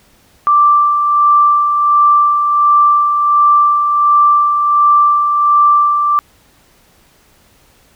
sine tone with tremolo, 1174.7 Hz, D6, in tune, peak -5 dBFS, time 0.47-6.19 s, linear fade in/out 0 ms, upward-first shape sine, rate 1.4 Hz, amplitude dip 45%, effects pink hiss -50 dBFS RMS until 7.95 s

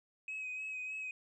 sine tone with vibrato, 2538 Hz, D#7, 34 cents sharp, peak -37 dBFS, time 0.28-1.11 s, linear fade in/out 2 ms, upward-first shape sine, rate 3.3 Hz, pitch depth 26 cents each way, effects tanh soft clip ceiling -36 dBFS

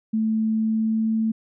sine tone with pitch glide, 220 to 221.8 Hz, A3 to A3, 0 to +14 cents, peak -19 dBFS, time 0.13-1.32 s, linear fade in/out 10 ms, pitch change +14 cents, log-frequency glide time 0.54-1.17 s, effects none

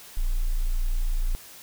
sine tone, 29.14 Hz, A#0, in tune, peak -20 dBFS, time 0.17-1.35 s, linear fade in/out 0 ms, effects tanh soft clip ceiling -17 dBFS + white hiss -46 dBFS RMS until 1.62 s

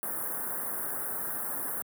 white band-stop noise, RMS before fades -34 dBFS, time 0.03-1.82 s, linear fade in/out 0 ms, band 1700 to 9600 Hz, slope 48 dB/octave, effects high-pass 150 Hz 12 dB/octave

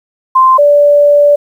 sine tone pair in turn, 1043 / 581.3 Hz, C6 / D5, -6 / -18 cents, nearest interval minor seventh, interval 1012 cents, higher first, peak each -3 dBFS, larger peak neither, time 0.35-0.58 / 0.58-1.36 s, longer second, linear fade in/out 10 ms, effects 7-bit

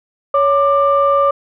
sine tone pair together, 560 / 1186.6 Hz, C#5 / D6, +18 / +18 cents, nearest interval octave + minor second, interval 1300 cents, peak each -12 dBFS, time 0.34-1.31 s, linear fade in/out 5 ms, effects tanh soft clip ceiling -3 dBFS

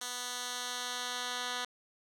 10% pulse tone with band-pass filter sweep, 246.9 Hz, B3, in tune, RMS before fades -38 dBFS, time 0.01-1.65 s, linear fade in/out 5 ms, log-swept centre 6300 to 3300 Hz, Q 0.85, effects none

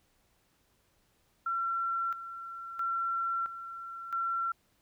sine tone with tremolo, 1358 Hz, F6, 49 cents flat, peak -29 dBFS, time 1.46-4.52 s, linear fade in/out 5 ms, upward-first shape square, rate 0.75 Hz, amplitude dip 70%, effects pink hiss -71 dBFS RMS until 4.81 s

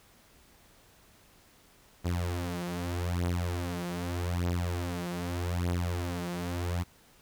sawtooth beating tone pair, 87.31 / 88.13 Hz, F2 / F2, 0 / +16 cents, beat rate 0.82 Hz, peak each -29 dBFS, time 2.04-6.84 s, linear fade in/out 20 ms, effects pink hiss -60 dBFS RMS until 7.21 s

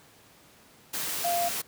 sine tone in noise, 694 Hz, F5, 11 cents flat, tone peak -25 dBFS, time 1.24-1.49 s, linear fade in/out 10 ms, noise white, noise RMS -32 dBFS, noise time 0.93-1.62 s, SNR +4 dB, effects pink hiss -56 dBFS RMS until 1.67 s + high-pass 100 Hz 12 dB/octave

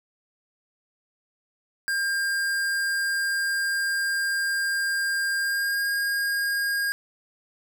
square tone with pitch glide, 1603 to 1624.4 Hz, G6 to G#6, +38 to -39 cents, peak -24 dBFS, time 1.88-6.92 s, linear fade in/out 0 ms, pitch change +23 cents, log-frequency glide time 5.39-5.9 s, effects none

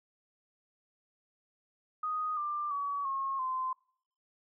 sine tone with pitch steps, 1244.5 / 1188.3 / 1134.6 / 1083.4 / 1034.5 Hz, D#6 / D6 / C#6 / C#6 / C6, 0 / +20 / +40 / -40 / -20 cents, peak -31 dBFS, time 2.03-3.73 s, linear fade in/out 5 ms, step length 340 ms, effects noise-tail reverb RT60 0.6 s tail -24 dB re dry

